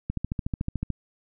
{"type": "click train", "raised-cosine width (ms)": 5, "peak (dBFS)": -15, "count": 12, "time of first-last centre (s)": [0.1, 0.903], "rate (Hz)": 13.7, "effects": []}